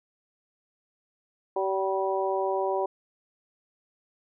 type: harmonic tone with a mistuned harmonic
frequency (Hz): 191.8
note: G3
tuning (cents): -37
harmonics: 2 / 3 / 4 / 5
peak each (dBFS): -28 / -30 / -31 / -32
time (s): 1.56-2.86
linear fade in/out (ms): 5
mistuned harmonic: 5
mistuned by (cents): +24
effects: none